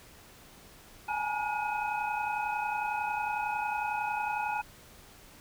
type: tone cluster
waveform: sine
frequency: 819 / 850 / 950 / 1437 / 2524 Hz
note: G#5 / G#5 / A#5 / F6 / D#7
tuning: -24 / +40 / +33 / +49 / +24 cents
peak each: -38 / -32 / -39 / -38 / -38 dBFS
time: 1.08-4.62 s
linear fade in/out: 10 ms
effects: pink hiss -54 dBFS RMS until 5.4 s